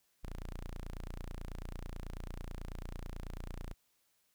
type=tone; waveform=sawtooth; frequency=29.14 Hz; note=A#0; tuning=in tune; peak=-37 dBFS; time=0.23-3.74 s; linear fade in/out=10 ms; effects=white hiss -75 dBFS RMS until 4.34 s